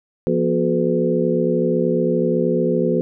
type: tone cluster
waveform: sine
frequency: 171 / 241.1 / 362.5 / 430.7 / 504 Hz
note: F3 / B3 / F#4 / A4 / B4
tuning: -36 / -41 / -35 / -37 / +35 cents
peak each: -22 dBFS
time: 0.27-3.01 s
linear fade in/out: 0 ms
effects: none